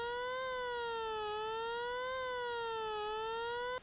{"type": "tone with vibrato", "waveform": "20% pulse", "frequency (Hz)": 467.6, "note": "A#4", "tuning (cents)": 5, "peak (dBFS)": -32, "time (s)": [0, 3.78], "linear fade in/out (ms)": 0, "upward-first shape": "triangle", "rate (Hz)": 0.58, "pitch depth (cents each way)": 190, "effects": ["pink hiss -58 dBFS RMS until 3.82 s", "resampled to 8000 Hz"]}